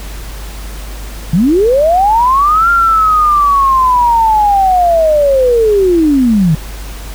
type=linear two-way sweep; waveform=sine; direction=up then down; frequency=148.3 to 1396.9 to 148.3 Hz; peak=-6 dBFS; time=1.33-6.55 s; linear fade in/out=5 ms; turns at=2.7 s; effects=added 50 Hz sine -23 dBFS peak until 7.14 s + pink hiss -31 dBFS RMS until 7.14 s